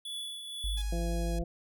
square tone with tremolo, 3429 Hz, A7, 45 cents flat, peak -36 dBFS, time 0.05-0.82 s, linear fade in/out 5 ms, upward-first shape triangle, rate 2 Hz, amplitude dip 50%
sine tone, 51.91 Hz, G#1, in tune, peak -30 dBFS, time 0.64-1.42 s, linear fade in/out 0 ms
5% pulse tone with vibrato, 830.6 Hz, G#5, in tune, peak -33 dBFS, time 0.77-1.39 s, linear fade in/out 5 ms, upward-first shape sine, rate 12 Hz, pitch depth 10 cents each way
harmonic tone, 170 Hz, F3, 46 cents flat, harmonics 1 / 2 / 3 / 4, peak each -36 / -39 / -41 / -42 dBFS, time 0.92-1.44 s, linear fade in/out 5 ms
effects none

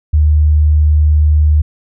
sine tone, 75.8 Hz, D#2, 45 cents flat, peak -6 dBFS, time 0.13-1.62 s, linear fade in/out 10 ms, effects none

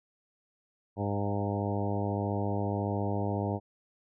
harmonic tone with a mistuned harmonic, 101.6 Hz, G#2, 38 cents flat, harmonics 1 / 2 / 3 / 4 / 5 / 6 / 7 / 8 / 9, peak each -32 / -35 / -37 / -38 / -39 / -40 / -40 / -41 / -42 dBFS, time 0.96-3.6 s, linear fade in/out 50 ms, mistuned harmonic 7, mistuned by -18 cents, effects none

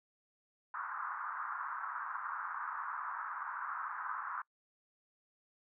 pink band-pass noise, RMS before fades -41 dBFS, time 0.74-4.42 s, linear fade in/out 2 ms, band 1000 to 1500 Hz, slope 48 dB/octave, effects noise-tail reverb RT60 0.1 s tail -25 dB re dry

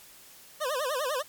25% pulse tone with vibrato, 554.4 Hz, C#5, in tune, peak -24 dBFS, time 0.6-1.23 s, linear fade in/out 20 ms, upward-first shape sine, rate 10 Hz, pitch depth 200 cents each way, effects white hiss -52 dBFS RMS until 1.28 s + MP3 96 kbps

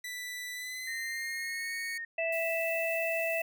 sawtooth tone with pitch glide, 1978 to 2220 Hz, B6 to C#7, +2 to +2 cents, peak -34 dBFS, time 0.04-1.98 s, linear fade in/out 5 ms, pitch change +200 cents, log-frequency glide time 0.53-1.73 s
sine tone, 1846 Hz, A#6, 17 cents flat, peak -36 dBFS, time 0.87-2.05 s, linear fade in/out 5 ms
harmonic tone, 659 Hz, E5, 1 cent flat, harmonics 1 / 3 / 4, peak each -31 / -38 / -33 dBFS, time 2.18-3.42 s, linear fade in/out 5 ms
violet noise, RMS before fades -45 dBFS, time 2.32-3.42 s, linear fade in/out 5 ms
effects none

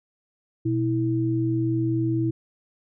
sine tone pair together, 122.2 / 325.9 Hz, B2 / E4, -18 / -20 cents, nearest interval octave + perfect fourth, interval 1698 cents, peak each -24 / -23 dBFS, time 0.65-2.31 s, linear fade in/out 10 ms, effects none

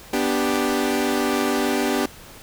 sawtooth chord, G major, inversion first, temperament equal, 246.9 / 293.7 / 392 Hz, B3 / D4 / G4, 0 / 0 / 0 cents, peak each -20 dBFS, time 0.13-2.06 s, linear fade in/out 5 ms, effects pink hiss -43 dBFS RMS until 2.42 s

